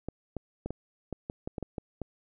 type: clicks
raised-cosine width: 2 ms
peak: -21 dBFS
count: 11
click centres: 0.086 / 0.367 / 0.66 / 0.706 / 1.127 / 1.299 / 1.475 / 1.582 / 1.627 / 1.782 / 2.017 s
effects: none